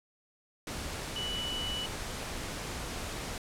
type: tone in noise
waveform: sine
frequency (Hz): 2960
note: F#7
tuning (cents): 0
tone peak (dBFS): -34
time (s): 1.16-1.86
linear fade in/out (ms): 2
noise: pink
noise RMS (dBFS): -38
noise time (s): 0.67-3.38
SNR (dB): +1
effects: low-pass 10000 Hz 12 dB/octave